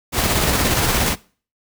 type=noise with tremolo; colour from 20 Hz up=pink; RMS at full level=-17 dBFS; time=0.12-1.16 s; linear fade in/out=50 ms; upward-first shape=square; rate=17 Hz; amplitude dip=25%; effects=noise-tail reverb RT60 0.4 s tail -21 dB re dry